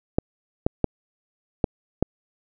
clicks, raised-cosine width 2 ms, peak -5 dBFS, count 5, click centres 0.185 / 0.665 / 0.843 / 1.642 / 2.026 s, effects none

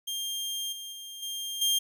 sawtooth tone with level steps, 3200 Hz, G7, 35 cents sharp, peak -28 / -35 / -37 / -30 / -20 dBFS, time 0.07-1.79 s, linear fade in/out 10 ms, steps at 0.72 / 0.92 / 1.22 / 1.61 s, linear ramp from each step 10 ms, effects none

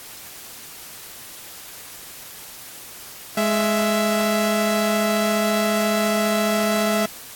sawtooth tone pair together, 209.5 / 663 Hz, G#3 / E5, +15 / +10 cents, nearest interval octave + minor sixth, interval 1995 cents, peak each -17 dBFS, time 3.37-7.06 s, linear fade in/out 5 ms, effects white hiss -39 dBFS RMS until 7.35 s + AAC 64 kbps

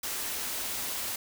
white band-stop noise, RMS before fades -34 dBFS, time 0.03-1.16 s, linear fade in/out 5 ms, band 110 to 180 Hz, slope 96 dB/octave, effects none

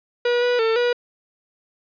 45% pulse tone with pitch steps, 483.3 / 489.1 / 448.6 / 484.7 Hz, B4 / B4 / A4 / B4, -38 / -17 / +34 / -32 cents, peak -17 dBFS, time 0.25-0.93 s, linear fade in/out 5 ms, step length 170 ms, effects resampled to 11025 Hz + 9-bit

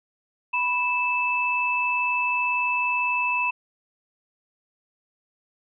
sine tone pair together, 983.9 / 2629 Hz, B5 / E7, -7 / -5 cents, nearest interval octave + perfect fourth, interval 1702 cents, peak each -25 / -23 dBFS, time 0.53-3.51 s, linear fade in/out 10 ms, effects none

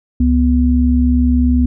sine tone pair together, 69.35 / 246.9 Hz, C#2 / B3, +1 / 0 cents, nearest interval octave + minor seventh, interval 2199 cents, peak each -12 dBFS, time 0.2-1.66 s, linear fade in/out 5 ms, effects none

